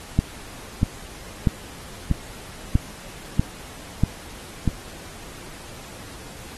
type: click train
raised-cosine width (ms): 5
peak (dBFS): -4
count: 8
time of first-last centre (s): 0.19-4.677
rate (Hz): 1.56
effects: pink hiss -41 dBFS RMS until 6.57 s + AAC 32 kbps